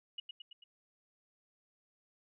sine tone with echo, 2898 Hz, F#7, 37 cents flat, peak -38 dBFS, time 0.18-0.2 s, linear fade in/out 5 ms, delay 110 ms, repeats 4, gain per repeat -4 dB, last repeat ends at 0.64 s, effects none

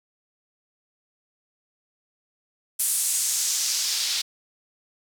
white noise with band-pass filter sweep, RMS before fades -25 dBFS, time 2.79-4.22 s, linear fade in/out 10 ms, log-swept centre 10000 to 4100 Hz, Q 1.8, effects none

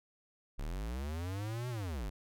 square linear two-way sweep, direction up then down, 31.57 to 126.5 to 42.31 Hz, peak -37 dBFS, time 0.58-2.1 s, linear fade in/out 10 ms, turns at 1.69 s, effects none

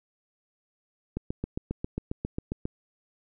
click train, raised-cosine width 3 ms, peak -17 dBFS, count 12, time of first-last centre 1.17-2.654 s, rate 7.41 Hz, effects none

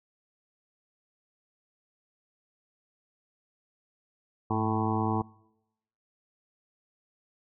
harmonic tone with a mistuned harmonic, 110 Hz, A2, in tune, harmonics 1 / 2 / 3 / 4 / 6 / 7 / 8 / 9 / 10, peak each -31 / -32 / -33 / -36 / -44 / -34 / -36 / -35 / -38 dBFS, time 4.5-5.22 s, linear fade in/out 5 ms, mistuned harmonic 1, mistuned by -85 cents, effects noise-tail reverb RT60 0.9 s tail -25 dB re dry

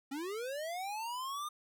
square linear sweep, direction up, 261.6 to 1224 Hz, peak -38 dBFS, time 0.11-1.49 s, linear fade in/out 10 ms, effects none

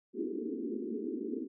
pink band-pass noise, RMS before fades -37 dBFS, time 0.13-1.48 s, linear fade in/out 50 ms, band 220 to 430 Hz, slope 96 dB/octave, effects none

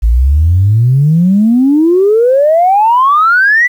sine exponential sweep, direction up, 53.1 to 2010 Hz, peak -4 dBFS, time 0.02-3.68 s, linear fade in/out 20 ms, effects tanh soft clip ceiling 0 dBFS + 7-bit

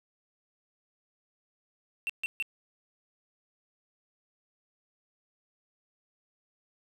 triangle tone bursts, 2700 Hz, E7, 41 cents sharp, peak -27 dBFS, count 3, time 2.07-2.425 s, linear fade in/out 0 ms, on 25 ms, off 140 ms, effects none

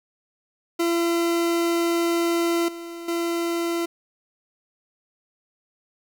40% pulse tone with level steps, 339.2 Hz, E4, 50 cents sharp, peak -19 / -33 / -22 dBFS, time 0.79-3.86 s, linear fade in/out 10 ms, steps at 2.68 / 3.08 s, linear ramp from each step 5 ms, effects 10-bit

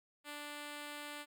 5% pulse tone, 293.7 Hz, D4, in tune, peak -33 dBFS, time 0.24-1.26 s, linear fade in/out 50 ms, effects none

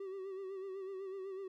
triangle tone with vibrato, 384.6 Hz, G4, 33 cents flat, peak -39 dBFS, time 0-1.48 s, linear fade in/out 5 ms, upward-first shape sine, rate 8 Hz, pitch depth 54 cents each way, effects none

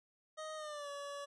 25% pulse tone with pitch glide, 624 to 568.9 Hz, D#5 to C#5, +5 to +45 cents, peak -39 dBFS, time 0.37-1.26 s, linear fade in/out 20 ms, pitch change -160 cents, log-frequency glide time 0.56-0.89 s, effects resampled to 22050 Hz

